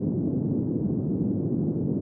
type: band-pass noise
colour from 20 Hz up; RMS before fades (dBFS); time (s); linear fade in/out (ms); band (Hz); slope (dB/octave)
white; -26; 0-2.01; 20; 110 to 310; 24
effects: none

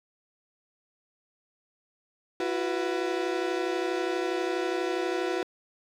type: chord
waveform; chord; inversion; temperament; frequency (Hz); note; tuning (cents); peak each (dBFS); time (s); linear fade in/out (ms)
35% pulse; E suspended second; none; equal with one note detuned; 337.7 / 370 / 493.9; E4 / F#4 / B4; +42 / 0 / 0; -30 / -28 / -32; 2.4-5.43; 2
effects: low-pass 5000 Hz 12 dB/octave + 10-bit

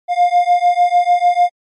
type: beating tone pair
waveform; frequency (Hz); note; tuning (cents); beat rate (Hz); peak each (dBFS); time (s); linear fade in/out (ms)
triangle; 704 / 710.7; F5 / F5; +14 / +30; 6.7; -11; 0.08-1.5; 50
effects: MP3 48 kbps

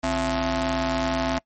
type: ring-modulated tone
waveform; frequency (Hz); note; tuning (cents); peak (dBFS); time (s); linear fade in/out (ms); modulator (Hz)
sawtooth; 201.4; G3; +47; -15; 0.03-1.39; 10; 462
effects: noise-tail reverb RT60 0.1 s tail -23 dB re dry + MP3 32 kbps

